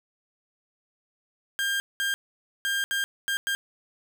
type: tone bursts at uneven times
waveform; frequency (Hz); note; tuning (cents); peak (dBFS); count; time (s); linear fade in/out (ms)
30% pulse; 1600; G6; +35; -22; 6; 1.59-1.8 / 2-2.14 / 2.65-2.84 / 2.91-3.04 / 3.28-3.37 / 3.47-3.55; 0
effects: 9-bit